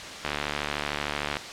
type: click train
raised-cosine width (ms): 0.3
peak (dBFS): -11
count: 83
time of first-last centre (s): 0.25-1.369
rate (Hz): 73.3
effects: white hiss -37 dBFS RMS until 1.52 s + low-pass 5000 Hz 12 dB/octave